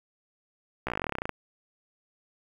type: slowing click train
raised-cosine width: 0.5 ms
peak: -15 dBFS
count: 18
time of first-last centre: 0.87-1.293 s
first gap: 15 ms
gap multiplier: 1.06
effects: 8-bit